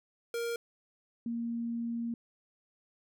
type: tone pair in turn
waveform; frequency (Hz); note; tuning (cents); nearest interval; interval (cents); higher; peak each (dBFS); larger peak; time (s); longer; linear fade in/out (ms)
square / sine; 467.7 / 233.4; A#4 / A#3; +6 / +2; octave; 1204; first; -33 / -32; second; 0.34-0.56 / 1.26-2.14; second; 2
effects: none